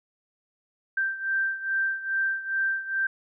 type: beating tone pair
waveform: sine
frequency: 1568 / 1570.4 Hz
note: G6 / G6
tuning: 0 / +3 cents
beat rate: 2.4 Hz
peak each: -26 / -30 dBFS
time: 0.97-3.07 s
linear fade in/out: 5 ms
effects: none